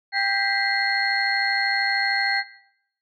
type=tone cluster; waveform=sine; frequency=793 / 1585 / 1945 / 2058 / 4285 Hz; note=G5 / G6 / B6 / C7 / C8; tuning=+20 / +19 / -27 / -29 / +40 cents; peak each=-26 dBFS; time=0.12-2.44 s; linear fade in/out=50 ms; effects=noise-tail reverb RT60 0.7 s tail -17 dB re dry + tanh soft clip ceiling -8 dBFS